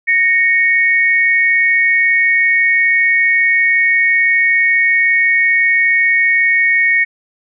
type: tone pair together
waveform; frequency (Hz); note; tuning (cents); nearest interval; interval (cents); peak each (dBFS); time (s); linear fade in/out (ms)
sine; 1862.3 / 2217; A#6 / C#7; -2 / 0; minor third; 302; -12; 0.07-7.05; 20
effects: none

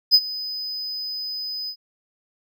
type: tone with ADSR envelope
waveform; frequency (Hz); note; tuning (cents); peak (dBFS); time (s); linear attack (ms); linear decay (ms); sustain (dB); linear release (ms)
triangle; 5010; D#8; +11; -7; 0.11-1.76; 35; 51; -19; 73
effects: none

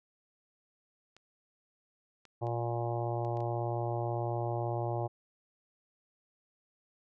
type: clicks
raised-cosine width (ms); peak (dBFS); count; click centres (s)
0.2; -38; 6; 1.166 / 2.253 / 2.469 / 3.249 / 3.371 / 3.405
type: harmonic tone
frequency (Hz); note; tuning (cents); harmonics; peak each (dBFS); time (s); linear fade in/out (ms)
118.2; A#2; +24; 1 / 3 / 4 / 5 / 6 / 7 / 8 / 9; -34 / -38 / -44 / -39 / -40 / -40 / -49 / -50; 2.41-5.08; 20
effects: none

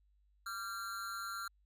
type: tone with amplitude modulation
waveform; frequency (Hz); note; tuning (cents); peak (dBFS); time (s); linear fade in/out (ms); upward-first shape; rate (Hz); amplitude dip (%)
square; 1377; F6; -25; -37; 0.46-1.48; 5; sine; 209; 80
effects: added 50 Hz sine -68 dBFS peak until 1.65 s

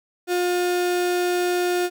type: tone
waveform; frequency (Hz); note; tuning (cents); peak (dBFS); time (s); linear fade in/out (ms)
35% pulse; 356.2; F4; +34; -18; 0.27-1.9; 50
effects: none

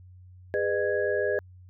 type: tone cluster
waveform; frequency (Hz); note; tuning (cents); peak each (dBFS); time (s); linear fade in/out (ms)
sine; 411 / 497.8 / 607 / 1662; G#4 / B4 / D#5 / G#6; -18 / +14 / -43 / +1; -28 / -29 / -29 / -32; 0.54-1.39; 0
effects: added 91 Hz sine -47 dBFS peak until 1.69 s

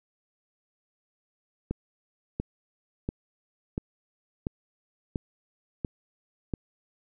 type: click train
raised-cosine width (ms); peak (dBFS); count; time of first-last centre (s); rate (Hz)
3; -16; 8; 1.71-6.538; 1.45
effects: none

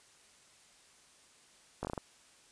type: slowing click train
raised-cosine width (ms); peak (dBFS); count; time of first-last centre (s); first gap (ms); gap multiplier
1; -22; 6; 1.83-1.978; 18; 1.25
effects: white hiss -62 dBFS RMS until 2.51 s + resampled to 22050 Hz

